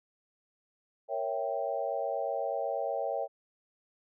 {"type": "chord", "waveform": "sine", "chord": "A# diminished seventh", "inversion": "none", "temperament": "equal", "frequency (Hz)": [466.2, 554.4, 659.3, 784], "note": ["A#4", "C#5", "E5", "G5"], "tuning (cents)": [0, 0, 0, 0], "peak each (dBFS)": [-38, -34, -35, -36], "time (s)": [1.08, 3.28], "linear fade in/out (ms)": 50, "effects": []}